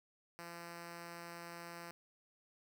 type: tone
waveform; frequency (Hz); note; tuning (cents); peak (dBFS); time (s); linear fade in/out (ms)
5% pulse; 170.8; F3; -38; -36; 0.39-1.91; 0
effects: none